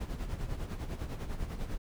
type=noise with tremolo; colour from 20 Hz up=brown; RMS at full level=-34 dBFS; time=0-1.78 s; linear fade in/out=10 ms; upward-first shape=sine; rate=10 Hz; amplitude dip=65%; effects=none